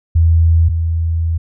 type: tone pair in turn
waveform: sine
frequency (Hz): 82.41 / 82.41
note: E2 / E2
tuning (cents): 0 / 0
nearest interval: unison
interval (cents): 0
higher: neither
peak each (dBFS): -7 / -13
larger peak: first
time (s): 0.15-0.69 / 0.69-1.38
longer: second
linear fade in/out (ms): 10
effects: none